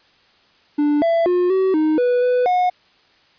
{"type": "tone with pitch steps", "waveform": "triangle", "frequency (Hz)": [294.2, 668, 357.5, 379.4, 310.6, 491.8, 496.9, 725], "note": ["D4", "E5", "F4", "F#4", "D#4", "B4", "B4", "F#5"], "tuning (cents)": [3, 23, 41, 43, -3, -7, 11, -35], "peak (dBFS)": -12, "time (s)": [0.78, 2.7], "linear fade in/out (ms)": 10, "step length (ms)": 240, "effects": ["white hiss -55 dBFS RMS until 3.38 s", "resampled to 11025 Hz"]}